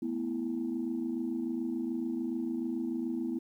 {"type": "chord", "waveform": "sine", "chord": "A suspended second", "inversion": "none", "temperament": "equal", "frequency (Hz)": [220, 246.9, 329.6], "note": ["A3", "B3", "E4"], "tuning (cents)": [0, 0, 0], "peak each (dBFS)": [-39, -33, -34], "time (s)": [0.02, 3.39], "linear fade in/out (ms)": 5, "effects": ["tanh soft clip ceiling -24 dBFS", "11-bit"]}